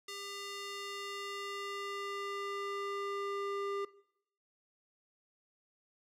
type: tone with band-pass filter sweep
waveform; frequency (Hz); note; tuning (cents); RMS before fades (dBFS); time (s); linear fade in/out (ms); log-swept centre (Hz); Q
square; 400; G4; +35; -40; 0.08-3.85; 5; 4500 to 850; 0.73
effects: noise-tail reverb RT60 0.7 s tail -19 dB re dry